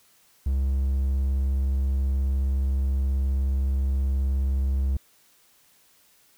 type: tone with vibrato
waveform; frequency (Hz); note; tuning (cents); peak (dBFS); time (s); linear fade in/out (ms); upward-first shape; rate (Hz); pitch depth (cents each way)
triangle; 67.2; C2; +47; -19; 0.46-4.97; 5; sine; 19; 17
effects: white hiss -60 dBFS RMS until 6.37 s